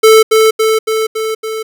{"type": "tone with echo", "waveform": "square", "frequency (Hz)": 440, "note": "A4", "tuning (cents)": 0, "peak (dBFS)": -3, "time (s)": [0.03, 0.23], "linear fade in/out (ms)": 10, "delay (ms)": 280, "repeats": 5, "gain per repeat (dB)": -3, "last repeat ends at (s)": 1.63, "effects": []}